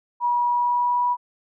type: tone with pitch glide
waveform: sine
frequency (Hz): 965 to 976.2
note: B5 to B5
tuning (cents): -40 to -20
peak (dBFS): -18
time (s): 0.2-1.17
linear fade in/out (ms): 50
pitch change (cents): +20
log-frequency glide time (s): 0.45-1.05
effects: none